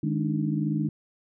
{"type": "tone cluster", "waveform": "sine", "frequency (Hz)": [153.6, 208.4, 286.5, 308.3], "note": ["D#3", "G#3", "D4", "D#4"], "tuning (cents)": [-22, 6, -43, -16], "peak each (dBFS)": [-27, -29, -32, -31], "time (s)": [0.03, 0.89], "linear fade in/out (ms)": 5, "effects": []}